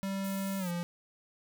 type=tone with pitch glide; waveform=square; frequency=194.7 to 173.46 Hz; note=G3 to F3; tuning=-12 to -11 cents; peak=-33 dBFS; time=0.03-0.83 s; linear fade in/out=0 ms; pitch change=-199 cents; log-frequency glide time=0.59-0.69 s
type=high-pass noise; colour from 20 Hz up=white; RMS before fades=-47 dBFS; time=0.24-0.71 s; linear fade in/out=2 ms; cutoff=6000 Hz; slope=48 dB/octave
effects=none